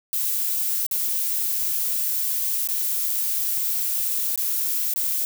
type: noise with dropouts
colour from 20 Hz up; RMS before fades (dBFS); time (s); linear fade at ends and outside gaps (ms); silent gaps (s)
violet; -24; 0.13-5.25; 0; 0.865-0.912 / 2.673-2.688 / 4.358-4.376 / 4.938-4.961
effects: none